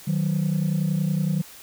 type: tone pair together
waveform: sine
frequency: 155.56 / 186.28 Hz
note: D#3 / F#3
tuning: 0 / +12 cents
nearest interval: minor third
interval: 312 cents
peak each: -21 / -22 dBFS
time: 0.07-1.42 s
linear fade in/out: 10 ms
effects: tanh soft clip ceiling -17 dBFS + white hiss -45 dBFS RMS until 1.62 s